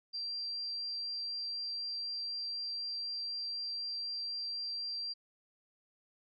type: tone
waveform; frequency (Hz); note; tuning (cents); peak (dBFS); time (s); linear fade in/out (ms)
sine; 4724; D8; +9; -36; 0.13-5.14; 20
effects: none